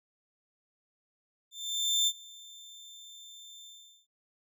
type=tone with ADSR envelope; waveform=30% pulse; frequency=3563 Hz; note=A7; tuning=21 cents sharp; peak=-21 dBFS; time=1.51-4.07 s; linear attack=560 ms; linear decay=54 ms; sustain=-24 dB; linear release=410 ms; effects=none